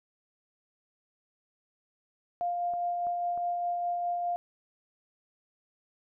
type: tone with tremolo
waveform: sine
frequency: 701 Hz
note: F5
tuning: 6 cents sharp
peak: -27 dBFS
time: 2.41-4.36 s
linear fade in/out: 0 ms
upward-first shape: sine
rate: 4.9 Hz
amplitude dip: 25%
type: clicks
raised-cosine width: 1 ms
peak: -35 dBFS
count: 3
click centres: 2.737 / 3.069 / 3.376 s
effects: none